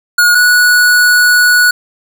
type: tone pair in turn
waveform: square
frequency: 1441 / 1467.9 Hz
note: F#6 / F#6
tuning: -46 / -14 cents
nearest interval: unison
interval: 32 cents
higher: second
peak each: -6 dBFS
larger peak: neither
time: 0.18-0.35 / 0.35-1.71 s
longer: second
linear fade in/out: 5 ms
effects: none